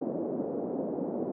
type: band-pass noise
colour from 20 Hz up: pink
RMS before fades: -33 dBFS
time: 0.01-1.32 s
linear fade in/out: 10 ms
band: 220 to 580 Hz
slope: 24 dB/octave
effects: none